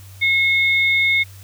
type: tone pair together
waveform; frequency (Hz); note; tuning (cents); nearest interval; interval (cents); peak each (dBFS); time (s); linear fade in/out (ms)
sine; 2172 / 3635; C#7 / A#7; -36 / -44; major sixth; 892; -14 / -23; 0.21-1.24; 20
effects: added 96 Hz sine -38 dBFS peak until 1.43 s + white hiss -47 dBFS RMS until 1.43 s